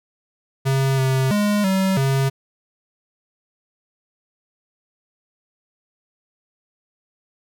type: tone with pitch steps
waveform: square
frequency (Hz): 134.8 / 132.3 / 206.9 / 190.9 / 135.4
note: C#3 / C3 / G#3 / G3 / C#3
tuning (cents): -48 / +20 / -6 / -46 / -40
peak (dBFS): -17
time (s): 0.65-2.3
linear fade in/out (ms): 20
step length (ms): 330
effects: none